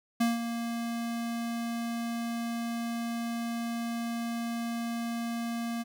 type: tone with ADSR envelope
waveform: square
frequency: 233.1 Hz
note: A#3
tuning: in tune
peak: -23 dBFS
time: 0.2-5.84 s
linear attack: 10 ms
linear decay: 170 ms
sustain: -9 dB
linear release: 27 ms
effects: none